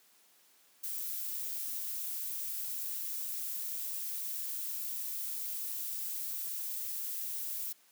violet noise, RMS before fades -38 dBFS, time 0.83-7.73 s, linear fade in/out 10 ms, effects white hiss -65 dBFS RMS until 7.91 s + high-pass 200 Hz 12 dB/octave

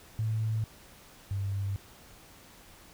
sine tone pair in turn, 110 / 98.71 Hz, A2 / G2, 0 / +13 cents, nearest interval major second, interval 187 cents, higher first, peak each -27 / -29 dBFS, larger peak first, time 0.19-0.64 / 1.31-1.76 s, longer neither, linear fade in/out 0 ms, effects pink hiss -54 dBFS RMS until 2.93 s

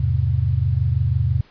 sine chord, E augmented, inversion none, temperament just, 82.41 / 103.01 / 128.76 Hz, E2 / G#2 / B#2, 0 / -14 / -27 cents, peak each -21 / -21 / -20 dBFS, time 0-1.41 s, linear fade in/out 5 ms, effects pink hiss -52 dBFS RMS until 1.5 s + resampled to 11025 Hz

